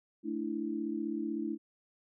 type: chord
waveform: sine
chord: A suspended fourth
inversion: none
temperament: equal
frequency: 220 / 293.7 / 329.6 Hz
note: A3 / D4 / E4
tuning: 0 / 0 / 0 cents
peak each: -38 / -37 / -36 dBFS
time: 0.23-1.58 s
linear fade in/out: 50 ms
effects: none